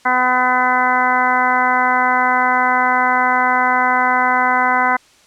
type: harmonic tone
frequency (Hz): 252.2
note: B3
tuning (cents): +36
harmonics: 1 / 2 / 3 / 4 / 5 / 6 / 7 / 8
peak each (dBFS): -26 / -28 / -18 / -17 / -22 / -19 / -28 / -21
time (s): 0.05-4.97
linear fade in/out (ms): 10
effects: white hiss -50 dBFS RMS until 5.26 s + low-pass 7000 Hz 12 dB/octave